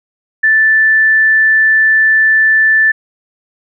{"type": "tone", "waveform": "sine", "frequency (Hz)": 1760, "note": "A6", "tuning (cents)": 0, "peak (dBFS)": -6, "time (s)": [0.43, 2.92], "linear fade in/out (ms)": 10, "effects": []}